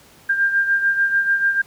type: beating tone pair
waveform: sine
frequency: 1595 / 1601.8 Hz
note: G6 / G6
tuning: +30 / +37 cents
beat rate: 6.8 Hz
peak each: -16 / -23 dBFS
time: 0.29-1.62 s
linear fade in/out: 10 ms
effects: pink hiss -49 dBFS RMS until 1.66 s + high-pass 80 Hz 12 dB/octave